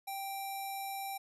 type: tone with low-pass filter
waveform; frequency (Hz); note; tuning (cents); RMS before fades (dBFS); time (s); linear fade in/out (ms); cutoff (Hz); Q
square; 784; G5; 0; -40; 0.07-1.18; 10; 12000; 4.8
effects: none